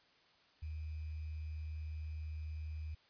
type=tone with sample-and-hold; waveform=sine; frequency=77.78 Hz; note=D#2; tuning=in tune; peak=-40 dBFS; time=0.62-2.95 s; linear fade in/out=10 ms; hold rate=2450 Hz; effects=white hiss -68 dBFS RMS until 3.09 s + resampled to 11025 Hz